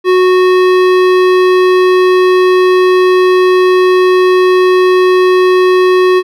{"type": "tone with hard clipping", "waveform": "sine", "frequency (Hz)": 367.8, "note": "F#4", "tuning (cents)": -10, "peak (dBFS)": -7, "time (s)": [0.04, 6.23], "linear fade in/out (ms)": 50, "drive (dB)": 16, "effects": []}